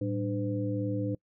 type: tone cluster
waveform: sine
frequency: 111.4 / 194.3 / 298 / 506 Hz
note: A2 / G3 / D4 / B4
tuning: +22 / -15 / +25 / +42 cents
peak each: -32 / -38 / -32 / -36 dBFS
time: 0.01-1.15 s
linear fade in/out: 5 ms
effects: noise-tail reverb RT60 0.1 s tail -25 dB re dry